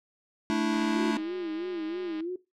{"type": "chord", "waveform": "square", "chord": "A suspended fourth", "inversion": "none", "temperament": "equal with one note detuned", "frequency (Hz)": [220, 293.7, 328.3], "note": ["A3", "D4", "E4"], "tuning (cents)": [0, 0, -7], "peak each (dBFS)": -30, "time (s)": [0.5, 1.17], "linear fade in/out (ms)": 0}
{"type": "click train", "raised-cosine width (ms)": 0.3, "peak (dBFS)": -30, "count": 302, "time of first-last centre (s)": [0.73, 2.205], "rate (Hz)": 204}
{"type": "tone with vibrato", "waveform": "sine", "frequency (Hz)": 339.4, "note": "F4", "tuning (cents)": -49, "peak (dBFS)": -30, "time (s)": [0.96, 2.36], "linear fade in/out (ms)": 5, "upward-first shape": "sine", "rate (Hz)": 3.1, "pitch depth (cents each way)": 130}
{"effects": ["noise-tail reverb RT60 0.2 s tail -17 dB re dry", "low-pass 6000 Hz 12 dB/octave"]}